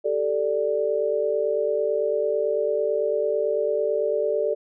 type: chord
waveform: sine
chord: G suspended second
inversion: none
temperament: just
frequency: 392 / 441 / 588 Hz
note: G4 / A4 / D5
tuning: 0 / +4 / +2 cents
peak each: -28 / -24 / -24 dBFS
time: 0.04-4.55 s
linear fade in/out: 20 ms
effects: none